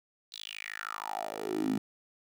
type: tone with high-pass filter sweep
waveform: 10% pulse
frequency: 53 Hz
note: G#1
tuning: 36 cents sharp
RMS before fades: -36 dBFS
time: 0.32-1.78 s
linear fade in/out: 5 ms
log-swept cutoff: 4100 to 220 Hz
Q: 6.3
effects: none